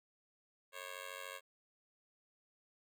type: tone with amplitude modulation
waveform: 10% pulse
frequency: 545 Hz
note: C#5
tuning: 29 cents flat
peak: -33 dBFS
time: 0.72-1.41 s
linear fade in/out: 50 ms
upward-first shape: sine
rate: 93.7 Hz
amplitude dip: 95%
effects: none